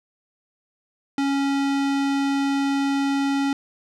square tone with low-pass filter, 277.2 Hz, C#4, in tune, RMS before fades -22 dBFS, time 1.18-3.53 s, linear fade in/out 2 ms, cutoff 6000 Hz, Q 0.65, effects none

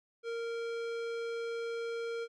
sine tone with tanh clipping, 463.4 Hz, A#4, 10 cents flat, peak -37 dBFS, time 0.23-2.28 s, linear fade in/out 50 ms, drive 18 dB, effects none

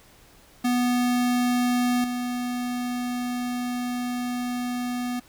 square tone with level steps, 245.9 Hz, B3, 7 cents flat, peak -21 / -27 dBFS, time 0.64-5.2 s, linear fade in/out 10 ms, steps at 2.04 s, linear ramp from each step 2 ms, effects pink hiss -54 dBFS RMS until 5.28 s

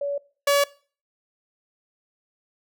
sine / sawtooth tone pair in turn, 568 / 568 Hz, C#5 / C#5, +42 / +42 cents, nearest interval unison, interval 0 cents, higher neither, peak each -24 / -13 dBFS, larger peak second, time 0.01-0.18 / 0.47-0.64 s, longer neither, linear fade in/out 5 ms, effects noise-tail reverb RT60 0.4 s tail -21 dB re dry

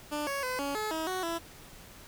15% pulse tone with pitch steps, 296.7 / 556 / 508 / 281.2 / 428.9 / 319.4 / 371.6 / 334.4 Hz, D4 / C#5 / B4 / C#4 / A4 / D#4 / F#4 / E4, +18 / +5 / +49 / +25 / -44 / +45 / +7 / +25 cents, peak -25 dBFS, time 0.11-1.39 s, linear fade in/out 20 ms, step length 160 ms, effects pink hiss -51 dBFS RMS until 2.07 s

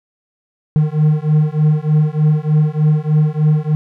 triangle beating tone pair, 151.2 / 154.5 Hz, D#3 / D#3, -49 / -12 cents, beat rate 3.3 Hz, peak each -12 dBFS, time 0.76-3.75 s, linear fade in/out 0 ms, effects none

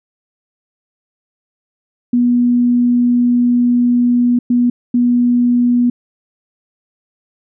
sine tone bursts at uneven times, 243 Hz, B3, 28 cents flat, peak -9 dBFS, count 3, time 2.13-4.39 / 4.5-4.7 / 4.94-5.9 s, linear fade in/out 5 ms, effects none

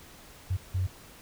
sine tone bursts at uneven times, 92.7 Hz, F#2, 4 cents sharp, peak -25 dBFS, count 2, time 0.5-0.57 / 0.74-0.87 s, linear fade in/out 10 ms, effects pink hiss -51 dBFS RMS until 1.21 s

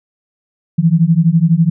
sine beating tone pair, 159.6 / 171.6 Hz, D#3 / F3, +44 / -30 cents, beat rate 12 Hz, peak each -11 dBFS, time 0.78-1.7 s, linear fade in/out 10 ms, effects none

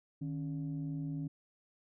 sine tone pair together, 153.9 / 276.6 Hz, D#3 / C#4, -19 / -4 cents, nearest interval minor seventh, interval 1015 cents, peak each -36 / -39 dBFS, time 0.21-1.28 s, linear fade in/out 10 ms, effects tanh soft clip ceiling -30 dBFS

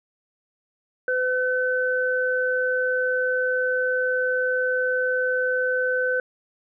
sine tone pair together, 506.9 / 1519 Hz, B4 / F#6, +45 / +45 cents, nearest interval octave + perfect fifth, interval 1900 cents, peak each -23 dBFS, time 1.08-6.2 s, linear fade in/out 2 ms, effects none

